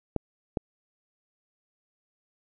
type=clicks; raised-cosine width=2 ms; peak=-13 / -13 dBFS; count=2; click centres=0.163 / 0.572 s; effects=none